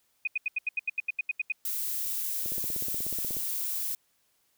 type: tone bursts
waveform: sine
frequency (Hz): 2489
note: D#7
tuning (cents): 0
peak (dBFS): -25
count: 13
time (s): 0.25-1.522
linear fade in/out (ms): 5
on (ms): 24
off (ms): 80
type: noise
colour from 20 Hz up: violet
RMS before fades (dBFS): -32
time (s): 1.65-3.95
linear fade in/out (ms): 2
type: click train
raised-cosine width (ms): 2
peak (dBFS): -28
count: 16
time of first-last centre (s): 2.46-3.369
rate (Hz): 16.5
effects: white hiss -71 dBFS RMS until 4.57 s